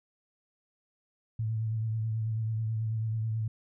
sine tone with vibrato, 110.9 Hz, A2, 14 cents sharp, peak -28 dBFS, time 1.39-3.48 s, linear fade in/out 5 ms, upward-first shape triangle, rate 9.2 Hz, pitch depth 41 cents each way, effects none

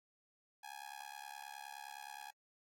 sawtooth tone with amplitude modulation, 830.6 Hz, G#5, in tune, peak -40 dBFS, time 0.63-2.31 s, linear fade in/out 10 ms, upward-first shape sine, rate 69.6 Hz, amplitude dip 100%, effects AAC 64 kbps

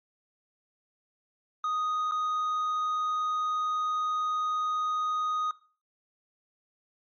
triangle tone with dropouts, 1244.5 Hz, D#6, in tune, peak -25 dBFS, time 1.64-5.51 s, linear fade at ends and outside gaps 2 ms, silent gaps 2.112-2.119 s, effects noise-tail reverb RT60 0.4 s tail -19 dB re dry + MP3 32 kbps

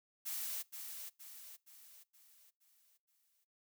blue noise with echo, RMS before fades -41 dBFS, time 0.25-0.63 s, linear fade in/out 20 ms, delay 470 ms, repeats 6, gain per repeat -6 dB, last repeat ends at 3.45 s, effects noise-tail reverb RT60 0.3 s tail -22 dB re dry

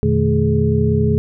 sine tone cluster, 86.8 / 122.6 / 153.1 / 218.2 / 418.1 Hz, F2 / B2 / D#3 / A3 / G#4, -10 / -12 / -28 / -14 / +12 cents, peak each -19 dBFS, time 0.03-1.18 s, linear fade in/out 0 ms, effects none

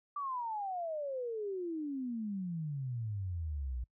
sine exponential sweep, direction down, 1179 to 58.27 Hz, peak -35 dBFS, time 0.16-3.84 s, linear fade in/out 5 ms, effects noise-tail reverb RT60 0.1 s tail -25 dB re dry

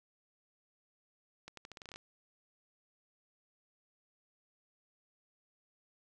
accelerating click train, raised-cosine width 0.2 ms, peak -30 dBFS, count 11, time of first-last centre 1.48-1.96 s, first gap 93 ms, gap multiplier 0.84, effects none

